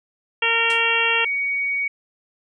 harmonic tone, 460 Hz, A#4, 23 cents flat, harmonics 1 / 2 / 3 / 4 / 5 / 6 / 7, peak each -28 / -27 / -27 / -25 / -24 / -20 / -26 dBFS, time 0.42-1.25 s, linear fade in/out 5 ms
white noise with exponential decay, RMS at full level -30 dBFS, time 0.7-0.85 s, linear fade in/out 1 ms, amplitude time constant 32 ms
sine tone, 2245 Hz, C#7, 21 cents sharp, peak -20 dBFS, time 1.25-1.88 s, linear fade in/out 5 ms
effects resampled to 22050 Hz

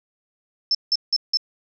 sine tone bursts, 5290 Hz, E8, 5 cents sharp, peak -16 dBFS, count 4, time 0.71-1.372 s, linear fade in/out 2 ms, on 38 ms, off 170 ms, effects none

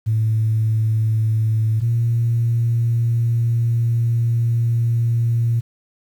sine tone pair in turn, 110.3 / 116.69 Hz, A2 / A#2, +5 / +2 cents, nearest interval minor second, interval 97 cents, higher second, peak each -14 dBFS, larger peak neither, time 0.06-1.81 / 1.81-5.61 s, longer second, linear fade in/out 20 ms, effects tanh soft clip ceiling -10 dBFS + 8-bit

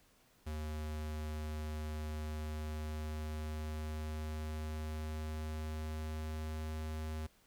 square tone with pitch glide, 76.8 to 78.1 Hz, D#2 to D#2, -22 to +7 cents, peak -39 dBFS, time 0.46-7.27 s, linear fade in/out 10 ms, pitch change +29 cents, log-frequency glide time 2.2-6.73 s, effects pink hiss -68 dBFS RMS until 7.46 s

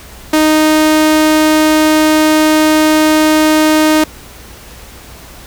sawtooth tone, 310 Hz, D#4, 6 cents flat, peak -3 dBFS, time 0.33-4.04 s, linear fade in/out 5 ms, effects added 60 Hz sine -38 dBFS peak until 5.46 s + pink hiss -35 dBFS RMS until 5.46 s

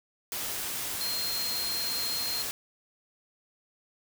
sine tone in noise, 4200 Hz, C8, 6 cents sharp, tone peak -31 dBFS, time 1.01-2.42 s, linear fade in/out 0 ms, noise white, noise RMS -34 dBFS, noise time 0.32-2.51 s, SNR 0 dB, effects none

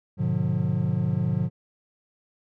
triangle chord, G# diminished seventh, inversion none, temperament just, 103.83 / 124.59 / 149.51 / 179.41 Hz, G#2 / B2 / D3 / F3, 0 / +16 / +31 / +47 cents, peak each -27 / -26 / -25 / -25 dBFS, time 0.17-1.5 s, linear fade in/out 50 ms, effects none

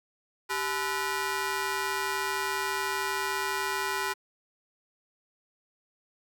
15% pulse ring-modulated tone, 466.2 Hz, A#4, in tune, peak -18 dBFS, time 0.49-4.14 s, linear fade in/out 20 ms, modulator 541 Hz, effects high-pass 300 Hz 12 dB/octave

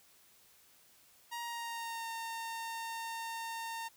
sawtooth tone with pitch glide, 943 to 913.5 Hz, A#5 to A#5, +20 to -35 cents, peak -35 dBFS, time 1.31-3.89 s, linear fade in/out 20 ms, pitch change -55 cents, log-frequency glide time 1.42-2.08 s, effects white hiss -64 dBFS RMS until 3.96 s

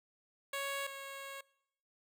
10% pulse tone pair in turn, 554.4 / 548.7 Hz, C#5 / C#5, 0 / -18 cents, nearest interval unison, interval 18 cents, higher first, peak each -28 / -36 dBFS, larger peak first, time 0.53-0.87 / 0.87-1.41 s, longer second, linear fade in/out 5 ms, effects noise-tail reverb RT60 0.8 s tail -23 dB re dry

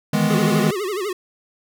square chord, E major seventh, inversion third, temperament equal, 155.56 / 164.81 / 207.7 / 246.9 Hz, D#3 / E3 / G#3 / B3, 0 / 0 / 0 / 0 cents, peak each -23 / -24 / -20 / -25 dBFS, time 0.13-0.71 s, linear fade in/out 5 ms
square tone with vibrato, 393.4 Hz, G4, 6 cents sharp, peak -23 dBFS, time 0.3-1.13 s, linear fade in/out 5 ms, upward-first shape sine, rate 12 Hz, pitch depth 160 cents each way
effects none

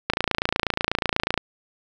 click train, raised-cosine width 0.3 ms, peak -4 dBFS, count 37, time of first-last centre 0.1-1.377 s, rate 28.2 Hz, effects none

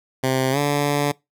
10% pulse tone with pitch glide, 131.1 to 144.63 Hz, C3 to D3, +4 to -26 cents, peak -10 dBFS, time 0.23-1.12 s, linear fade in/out 10 ms, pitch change +170 cents, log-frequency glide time 0.51-0.58 s, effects noise-tail reverb RT60 0.2 s tail -23 dB re dry

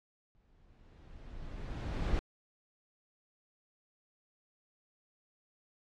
brown noise with exponential growth, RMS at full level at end -29 dBFS, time 0.35-2.19 s, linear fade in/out 0 ms, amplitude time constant 400 ms, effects low-pass 5000 Hz 12 dB/octave + AAC 48 kbps

